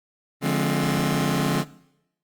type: chord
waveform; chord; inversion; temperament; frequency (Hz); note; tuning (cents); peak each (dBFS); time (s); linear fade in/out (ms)
sawtooth; D half-diminished seventh; none; just; 146.83 / 176.2 / 211.4 / 264.3; D3 / F3 / Ab3 / C4; 0 / +16 / +31 / +18; -21 / -22 / -23 / -22; 0.41-1.65; 50
effects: noise-tail reverb RT60 0.8 s tail -20 dB re dry + Opus 32 kbps